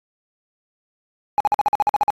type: tone bursts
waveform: triangle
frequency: 832 Hz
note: G#5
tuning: 3 cents sharp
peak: -10 dBFS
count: 11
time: 1.38-2.103 s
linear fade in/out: 0 ms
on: 23 ms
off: 47 ms
effects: tanh soft clip ceiling -9 dBFS + AAC 32 kbps